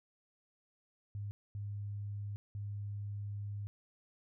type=tone bursts at uneven times; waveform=sine; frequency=102.1 Hz; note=G#2; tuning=29 cents flat; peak=-38 dBFS; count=3; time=1.15-1.31 / 1.55-2.36 / 2.55-3.67 s; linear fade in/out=0 ms; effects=none